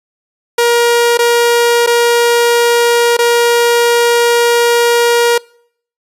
sawtooth tone with dropouts, 473.7 Hz, A#4, 28 cents sharp, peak -4 dBFS, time 0.58-5.38 s, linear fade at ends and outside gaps 5 ms, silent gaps 1.174-1.189 / 1.864-1.872 / 3.169-3.188 s, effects noise-tail reverb RT60 0.6 s tail -25 dB re dry + resampled to 32000 Hz

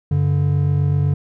triangle tone pair together, 96.2 / 144.14 Hz, G2 / D3, -32 / -32 cents, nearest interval perfect fifth, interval 700 cents, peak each -17 / -14 dBFS, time 0.11-1.14 s, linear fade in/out 5 ms, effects none

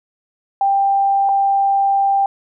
sine tone pair in turn, 790 / 790 Hz, G5 / G5, +13 / +13 cents, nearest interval unison, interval 0 cents, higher neither, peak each -12 dBFS, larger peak neither, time 0.61-1.29 / 1.29-2.26 s, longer second, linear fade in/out 2 ms, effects none

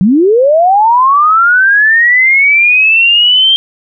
sine linear sweep, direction up, 171.1 to 3182 Hz, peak -4 dBFS, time 0.01-3.56 s, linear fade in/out 0 ms, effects none

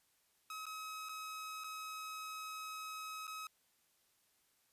sawtooth tone with dropouts, 1276 Hz, D#6, 43 cents sharp, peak -40 dBFS, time 0.5-3.47 s, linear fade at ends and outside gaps 2 ms, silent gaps 0.656-0.665 / 1.088-1.092 / 1.638-1.642 / 3.27-3.277 s, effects white hiss -75 dBFS RMS until 4.72 s + resampled to 32000 Hz

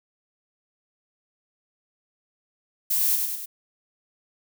violet noise with echo, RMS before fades -23 dBFS, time 2.9-3.16 s, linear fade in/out 10 ms, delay 100 ms, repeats 3, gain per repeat -4 dB, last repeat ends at 3.46 s, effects none

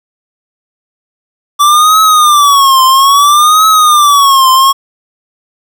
square tone with vibrato, 1158 Hz, D6, 25 cents flat, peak -4 dBFS, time 1.59-4.73 s, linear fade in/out 20 ms, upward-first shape triangle, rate 0.6 Hz, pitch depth 190 cents each way, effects 7-bit

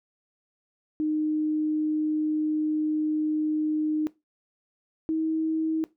sine tone pair in turn, 307.4 / 318.4 Hz, D#4 / D#4, -21 / +40 cents, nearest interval minor second, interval 61 cents, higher second, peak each -23 / -23 dBFS, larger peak neither, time 1-4.07 / 5.09-5.84 s, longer first, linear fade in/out 0 ms, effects noise-tail reverb RT60 0.2 s tail -18 dB re dry

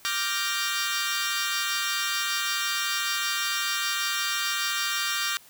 15% pulse chord, G minor seventh, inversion second, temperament equal, 1174.7 / 1396.9 / 1568 / 1864.7 Hz, D6 / F6 / G6 / Bb6, 0 / 0 / 0 / 0 cents, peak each -25 dBFS, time 0.05-5.37 s, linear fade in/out 0 ms, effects white hiss -53 dBFS RMS until 5.49 s

